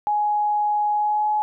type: tone with pitch glide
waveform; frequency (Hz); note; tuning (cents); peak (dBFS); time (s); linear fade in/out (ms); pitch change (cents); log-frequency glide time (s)
sine; 836 to 846.2; G#5 to G#5; +11 to +32; -18; 0.07-1.42; 0; +21; 0.93-1.28
effects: none